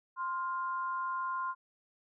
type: tone pair together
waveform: sine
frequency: 1046.5 / 1406.6 Hz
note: C6 / F6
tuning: 0 / +12 cents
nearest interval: perfect fourth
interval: 512 cents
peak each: -33 / -40 dBFS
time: 0.16-1.55 s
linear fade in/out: 50 ms
effects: none